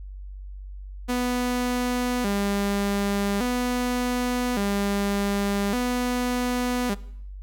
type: tone with vibrato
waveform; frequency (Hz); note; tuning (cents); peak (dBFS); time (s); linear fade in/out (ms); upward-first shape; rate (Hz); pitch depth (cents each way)
sawtooth; 222.8; A3; +22; -19; 1.08-6.95; 20; square; 0.43; 180
effects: noise-tail reverb RT60 0.7 s tail -20 dB re dry + added 48 Hz sine -35 dBFS peak until 7.42 s